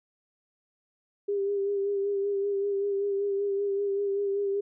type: tone with vibrato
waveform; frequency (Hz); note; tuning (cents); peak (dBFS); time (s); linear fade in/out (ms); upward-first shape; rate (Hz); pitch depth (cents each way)
sine; 399.9; G4; +35; -25; 1.28-4.61; 10; sine; 5.2; 30
effects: none